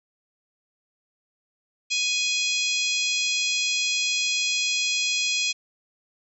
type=harmonic tone; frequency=833 Hz; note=G#5; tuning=5 cents sharp; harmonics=3 / 4 / 5 / 6 / 7 / 8 / 9; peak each=-26 / -28 / -30 / -32 / -33 / -34 / -35 dBFS; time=1.9-5.53 s; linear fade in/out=20 ms; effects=none